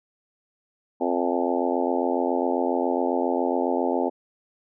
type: harmonic tone with a mistuned harmonic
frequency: 87.31 Hz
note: F2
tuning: in tune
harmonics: 3 / 4 / 5 / 6 / 7 / 8 / 9 / 10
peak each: -27 / -28 / -29 / -30 / -30 / -31 / -32 / -32 dBFS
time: 1-4.1 s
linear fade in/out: 20 ms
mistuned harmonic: 9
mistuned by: +40 cents
effects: none